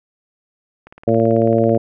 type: click train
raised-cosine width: 0.5 ms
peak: -24 dBFS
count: 17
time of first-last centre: 0.87-1.749 s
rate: 18.2 Hz
type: harmonic tone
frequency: 113.8 Hz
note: A#2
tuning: 41 cents flat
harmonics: 1 / 2 / 3 / 4 / 5 / 6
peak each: -20 / -18 / -19 / -18 / -17 / -22 dBFS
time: 1.07-1.78 s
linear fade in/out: 10 ms
effects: none